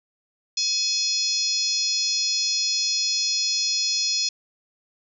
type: harmonic tone with a mistuned harmonic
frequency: 850 Hz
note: G#5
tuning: 40 cents sharp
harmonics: 3 / 4 / 5 / 6 / 7 / 8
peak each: -34 / -32 / -27 / -24 / -29 / -33 dBFS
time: 0.57-4.29 s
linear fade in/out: 5 ms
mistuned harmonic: 7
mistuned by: -45 cents
effects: none